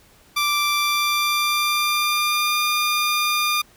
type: tone with pitch glide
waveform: 15% pulse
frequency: 1174.7 to 1206.3 Hz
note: D6 to D6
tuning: 0 to +46 cents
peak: -12 dBFS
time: 0.36-3.62 s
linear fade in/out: 10 ms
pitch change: +46 cents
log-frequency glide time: 0.77-2.62 s
effects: pink hiss -53 dBFS RMS until 3.76 s